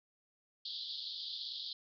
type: band-pass noise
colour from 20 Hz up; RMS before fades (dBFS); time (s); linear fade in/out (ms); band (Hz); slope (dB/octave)
pink; -43; 0.65-1.73; 2; 3300 to 4800; 96
effects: none